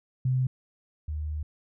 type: tone pair in turn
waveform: sine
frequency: 128.7 / 76.11 Hz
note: C3 / D#2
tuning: -28 / -38 cents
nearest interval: major sixth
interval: 910 cents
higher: first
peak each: -22 / -29 dBFS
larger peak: first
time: 0.25-0.47 / 1.08-1.43 s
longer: second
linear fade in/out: 5 ms
effects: none